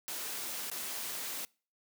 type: noise with dropouts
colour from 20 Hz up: white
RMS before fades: -39 dBFS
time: 0.08-1.45 s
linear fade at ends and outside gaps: 0 ms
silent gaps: 0.7-0.715 s
effects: noise-tail reverb RT60 0.4 s tail -26 dB re dry + high-pass 200 Hz 12 dB/octave